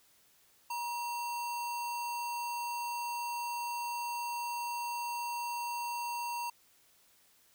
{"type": "tone with sample-and-hold", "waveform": "sine", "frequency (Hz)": 952, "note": "A#5", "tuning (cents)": 36, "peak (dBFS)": -34, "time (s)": [0.7, 6.5], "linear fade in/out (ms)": 5, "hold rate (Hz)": 3675, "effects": ["white hiss -66 dBFS RMS until 7.54 s"]}